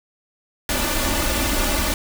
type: noise with comb filter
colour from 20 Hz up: pink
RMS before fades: -21 dBFS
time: 0.69-1.94 s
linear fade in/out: 2 ms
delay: 3.4 ms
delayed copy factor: +0.75
effects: none